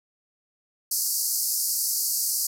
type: band-pass noise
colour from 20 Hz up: white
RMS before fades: -26 dBFS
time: 0.91-2.47 s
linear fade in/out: 5 ms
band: 4500 to 15000 Hz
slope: 96 dB/octave
effects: none